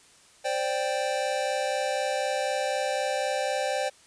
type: chord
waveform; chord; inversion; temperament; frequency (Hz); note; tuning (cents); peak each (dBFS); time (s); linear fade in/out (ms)
square; C suspended second; none; equal; 523.3 / 587.3 / 784; C5 / D5 / G5; 0 / 0 / 0; -31; 0.44-3.9; 20
effects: white hiss -56 dBFS RMS until 4.06 s + resampled to 22050 Hz